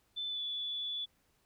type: tone with pitch glide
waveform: sine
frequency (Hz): 3520 to 3448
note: A7 to A7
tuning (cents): 0 to -36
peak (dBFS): -35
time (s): 0.16-1.06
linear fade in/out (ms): 20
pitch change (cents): -36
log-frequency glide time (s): 0.27-0.42
effects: pink hiss -73 dBFS RMS until 1.45 s